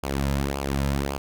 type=tone with flanger; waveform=sawtooth; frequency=69.2 Hz; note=C#2; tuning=2 cents flat; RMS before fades=-26 dBFS; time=0.03-1.18 s; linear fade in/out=5 ms; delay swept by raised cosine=0.51 to 2.71 ms; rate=1.8 Hz; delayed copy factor=-0.7; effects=none